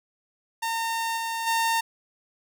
sawtooth tone with level steps, 912 Hz, A#5, 38 cents flat, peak -22 / -24 / -18 dBFS, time 0.62-1.81 s, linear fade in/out 10 ms, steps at 1.16 / 1.46 s, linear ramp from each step 20 ms, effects none

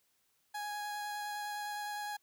30% pulse tone with vibrato, 830.6 Hz, G#5, in tune, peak -35 dBFS, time 0.54-2.17 s, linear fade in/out 10 ms, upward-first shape sine, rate 9.8 Hz, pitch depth 9 cents each way, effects white hiss -75 dBFS RMS until 2.22 s

